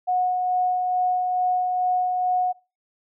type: tone with tremolo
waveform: sine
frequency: 730 Hz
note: F#5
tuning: 24 cents flat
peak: -18 dBFS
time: 0.07-2.53 s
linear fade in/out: 20 ms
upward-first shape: sine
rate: 2.3 Hz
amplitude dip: 30%
effects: noise-tail reverb RT60 0.3 s tail -22 dB re dry